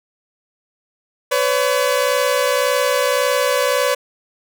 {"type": "tone pair together", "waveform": "sawtooth", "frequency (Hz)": [505, 566.8], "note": ["B4", "C#5"], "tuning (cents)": [39, 38], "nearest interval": "major second", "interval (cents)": 199, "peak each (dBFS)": -14, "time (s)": [1.31, 3.95], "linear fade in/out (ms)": 10, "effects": []}